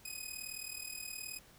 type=tone with amplitude modulation; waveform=10% pulse; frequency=2509 Hz; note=D#7; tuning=14 cents sharp; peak=-30 dBFS; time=0.05-1.39 s; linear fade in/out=5 ms; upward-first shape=sine; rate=38.9 Hz; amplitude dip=75%; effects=pink hiss -61 dBFS RMS until 1.58 s